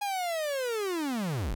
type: linear sweep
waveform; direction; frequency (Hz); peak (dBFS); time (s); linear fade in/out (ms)
45% pulse; down; 830.6 to 30.87; -29; 0.01-1.55; 10
effects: none